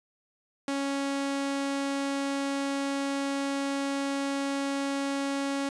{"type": "tone", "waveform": "sawtooth", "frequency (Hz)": 277.2, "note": "C#4", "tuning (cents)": 0, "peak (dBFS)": -24, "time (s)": [0.68, 5.69], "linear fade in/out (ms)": 2, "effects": ["resampled to 22050 Hz"]}